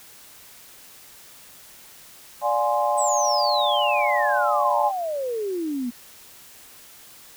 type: chord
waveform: sine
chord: D half-diminished seventh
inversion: none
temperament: equal with one note detuned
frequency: 587.3 / 712.3 / 830.6 / 1046.5 Hz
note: D5 / F5 / Ab5 / C6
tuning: 0 / +34 / 0 / 0 cents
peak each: -24 / -26 / -23 / -26 dBFS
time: 2.41-4.92 s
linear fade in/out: 50 ms
type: exponential sweep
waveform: sine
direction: down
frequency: 8240 to 233.1 Hz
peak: -24 dBFS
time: 2.97-5.91 s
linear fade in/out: 20 ms
effects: white hiss -47 dBFS RMS until 7.36 s